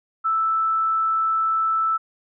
sine tone, 1318.5 Hz, E6, in tune, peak -18 dBFS, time 0.24-1.98 s, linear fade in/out 20 ms, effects none

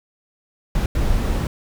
brown noise bursts at uneven times, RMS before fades -19 dBFS, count 2, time 0.75-0.86 / 0.95-1.47 s, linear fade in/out 2 ms, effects none

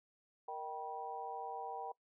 harmonic tone with a mistuned harmonic, 155.56 Hz, D#3, in tune, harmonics 3 / 4 / 5 / 6, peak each -48 / -53 / -43 / -47 dBFS, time 0.48-1.92 s, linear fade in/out 5 ms, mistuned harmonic 6, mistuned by +65 cents, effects noise-tail reverb RT60 0.1 s tail -22 dB re dry

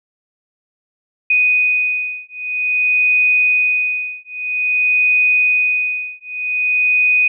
sine beating tone pair, 2489 / 2489.51 Hz, D#7 / D#7, 0 / 0 cents, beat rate 0.51 Hz, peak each -16 dBFS, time 1.3-7.28 s, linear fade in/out 5 ms, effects none

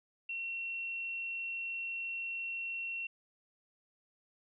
sine tone, 2723 Hz, F7, 44 cents flat, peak -36 dBFS, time 0.29-3.07 s, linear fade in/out 5 ms, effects none

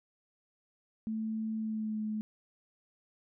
sine tone with pitch glide, 220 to 214.9 Hz, A3 to A3, 0 to -41 cents, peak -32 dBFS, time 1.07-2.21 s, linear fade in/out 0 ms, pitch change -41 cents, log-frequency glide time 1.57-2.01 s, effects none

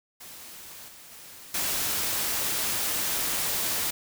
white noise with level steps, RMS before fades -44 / -48 / -46 / -28 dBFS, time 0.2-3.91 s, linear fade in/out 10 ms, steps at 0.88 / 1.11 / 1.54 s, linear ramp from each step 5 ms, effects none

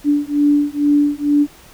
sine beating tone pair, 290 / 292.2 Hz, D4 / D4, -22 / -9 cents, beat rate 2.2 Hz, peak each -15 dBFS, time 0.04-1.47 s, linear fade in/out 50 ms, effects pink hiss -44 dBFS RMS until 1.73 s

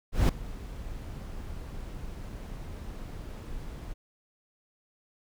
brown noise with ADSR envelope, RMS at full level -19 dBFS, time 0.12-3.94 s, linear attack 170 ms, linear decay 4 ms, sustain -20 dB, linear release 18 ms, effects none

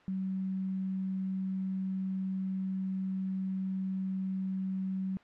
sine tone with quantisation, 189.7 Hz, F#3, 43 cents sharp, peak -31 dBFS, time 0.08-5.17 s, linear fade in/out 0 ms, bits 10, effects white hiss -60 dBFS RMS until 5.23 s + low-pass 2000 Hz 12 dB/octave

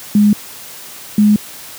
sine tone pair in turn, 207.7 / 209.5 Hz, G#3 / G#3, 0 / +15 cents, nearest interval unison, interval 15 cents, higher second, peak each -6 dBFS, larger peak neither, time 0.15-0.33 / 1.18-1.36 s, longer neither, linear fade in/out 2 ms, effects white hiss -33 dBFS RMS until 1.78 s + high-pass 80 Hz 12 dB/octave

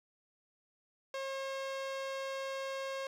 sawtooth tone, 539 Hz, C#5, 49 cents flat, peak -33 dBFS, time 1.14-3.07 s, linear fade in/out 2 ms, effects low-pass 6000 Hz 12 dB/octave + 11-bit

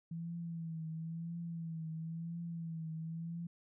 sine tone with vibrato, 164.81 Hz, E3, in tune, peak -39 dBFS, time 0.11-3.47 s, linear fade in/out 5 ms, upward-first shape triangle, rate 0.98 Hz, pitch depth 61 cents each way, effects none

